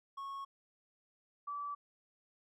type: tone pair in turn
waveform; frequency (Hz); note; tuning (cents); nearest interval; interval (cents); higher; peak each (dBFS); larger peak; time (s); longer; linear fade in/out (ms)
triangle / sine; 1100 / 1154.9; C#6 / D6; -14 / -29; minor second; 85; second; -39 / -38; second; 0.17-0.45 / 1.47-1.75; neither; 10
effects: none